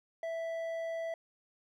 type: tone with hard clipping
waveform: sine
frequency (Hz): 659.3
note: E5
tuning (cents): 0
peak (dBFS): -36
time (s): 0.23-1.14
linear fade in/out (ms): 2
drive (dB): 6
effects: none